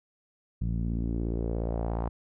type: tone with low-pass filter sweep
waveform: sawtooth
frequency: 57 Hz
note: A#1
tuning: 38 cents flat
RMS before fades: -30 dBFS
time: 0.61-2.09 s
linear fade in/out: 5 ms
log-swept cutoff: 160 to 960 Hz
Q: 2.2
effects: none